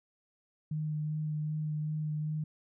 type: tone with vibrato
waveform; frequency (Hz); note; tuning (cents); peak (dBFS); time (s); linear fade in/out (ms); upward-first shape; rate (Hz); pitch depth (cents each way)
sine; 153; D#3; -29; -31; 0.71-2.44; 5; sine; 2.6; 14
effects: none